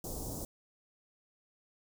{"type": "band-stop noise", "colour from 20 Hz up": "pink", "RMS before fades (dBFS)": -40, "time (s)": [0.04, 0.45], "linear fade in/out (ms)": 2, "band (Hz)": [780, 5800], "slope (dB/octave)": 24, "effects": []}